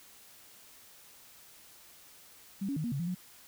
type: tone with pitch steps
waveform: sine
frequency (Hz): 196 / 278.2 / 154.9 / 237.3 / 138.1 / 171.5 / 181.2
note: G3 / C#4 / D#3 / A#3 / C#3 / F3 / F#3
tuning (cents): 0 / +6 / -7 / +31 / -6 / -31 / -36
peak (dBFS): -31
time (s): 2.61-3.149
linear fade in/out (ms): 10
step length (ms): 77
effects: white hiss -56 dBFS RMS until 3.47 s